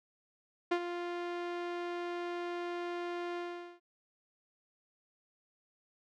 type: tone with ADSR envelope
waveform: sawtooth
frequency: 349.2 Hz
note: F4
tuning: in tune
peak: -22 dBFS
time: 0.71-3.8 s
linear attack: 9 ms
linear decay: 69 ms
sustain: -10 dB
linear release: 430 ms
effects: low-pass 3000 Hz 12 dB/octave